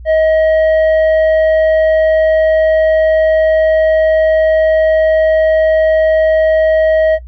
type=tone with tanh clipping; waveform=sine; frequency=633 Hz; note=D#5; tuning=30 cents sharp; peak=-9 dBFS; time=0.05-7.19 s; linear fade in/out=50 ms; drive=6 dB; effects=noise-tail reverb RT60 0.1 s tail -17 dB re dry + added 60 Hz sine -28 dBFS peak until 7.27 s